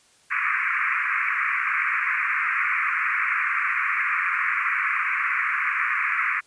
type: band-pass noise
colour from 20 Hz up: white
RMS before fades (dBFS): -24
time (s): 0.3-6.41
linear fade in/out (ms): 20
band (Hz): 1100 to 2400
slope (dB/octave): 96
effects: white hiss -58 dBFS RMS until 6.46 s + resampled to 22050 Hz